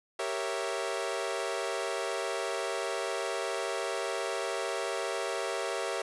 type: chord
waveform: sawtooth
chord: G diminished seventh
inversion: none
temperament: equal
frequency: 392 / 466.2 / 554.4 / 659.3 Hz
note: G4 / Bb4 / Db5 / Fb5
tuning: 0 / 0 / 0 / 0 cents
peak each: -33 dBFS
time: 0.19-6.02 s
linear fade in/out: 5 ms
effects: resampled to 24000 Hz + 9-bit